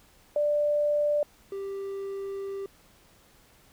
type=tone pair in turn; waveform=sine / triangle; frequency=590 / 393.1 Hz; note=D5 / G4; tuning=+8 / +5 cents; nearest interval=perfect fifth; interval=703 cents; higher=first; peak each=-22 / -30 dBFS; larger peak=first; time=0.36-1.23 / 1.52-2.66 s; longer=second; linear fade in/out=2 ms; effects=pink hiss -59 dBFS RMS until 3.72 s